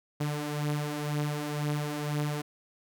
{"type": "beating tone pair", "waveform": "sawtooth", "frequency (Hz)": [146.83, 148.83], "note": ["D3", "D3"], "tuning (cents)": [0, 23], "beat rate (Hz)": 2, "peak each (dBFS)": [-31, -27], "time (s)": [0.2, 2.42], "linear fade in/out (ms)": 10, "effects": []}